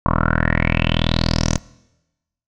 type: tone with low-pass filter sweep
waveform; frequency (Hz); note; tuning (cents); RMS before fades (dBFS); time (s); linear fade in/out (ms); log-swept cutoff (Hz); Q
10% pulse; 40.77; E1; -18; -18; 0.06-1.58; 0; 1100 to 6600; 7.2
effects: noise-tail reverb RT60 1.0 s tail -22 dB re dry